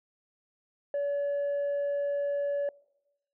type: tone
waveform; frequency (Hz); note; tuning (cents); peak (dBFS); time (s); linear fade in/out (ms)
sine; 570; C#5; +48; -25; 0.94-2.69; 2
effects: noise-tail reverb RT60 1.0 s tail -25 dB re dry + tanh soft clip ceiling -26 dBFS